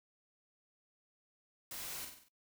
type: noise with echo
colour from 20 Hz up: white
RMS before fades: -45 dBFS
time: 1.71-2.05 s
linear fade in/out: 2 ms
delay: 47 ms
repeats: 5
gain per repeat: -5 dB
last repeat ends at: 2.285 s
effects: noise-tail reverb RT60 0.1 s tail -20 dB re dry